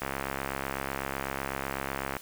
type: click train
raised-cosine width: 0.5 ms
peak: -16 dBFS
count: 147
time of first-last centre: 0.02-2.167 s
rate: 68 Hz
effects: white hiss -48 dBFS RMS until 2.21 s